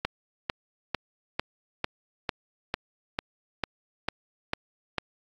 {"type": "click train", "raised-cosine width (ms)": 0.3, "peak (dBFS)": -10, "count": 12, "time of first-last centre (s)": [0.05, 4.983], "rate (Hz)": 2.23, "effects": ["AAC 48 kbps"]}